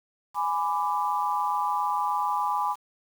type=chord; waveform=sine; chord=G# diminished; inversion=none; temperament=equal with one note detuned; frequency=830.6 / 997.5 / 1174.7 Hz; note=G#5 / B5 / D6; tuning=0 / +17 / 0 cents; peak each=-28 / -27 / -30 dBFS; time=0.34-2.76 s; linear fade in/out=50 ms; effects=8-bit